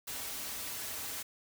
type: noise with comb filter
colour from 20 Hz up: white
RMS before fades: -40 dBFS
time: 0.07-1.23 s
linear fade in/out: 10 ms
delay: 5.6 ms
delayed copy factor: -0.6
effects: none